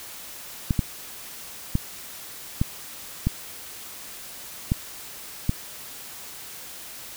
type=clicks; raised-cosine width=5 ms; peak=-8 dBFS; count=7; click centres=0.708 / 0.792 / 1.754 / 2.615 / 3.27 / 4.719 / 5.494 s; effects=white hiss -40 dBFS RMS until 7.16 s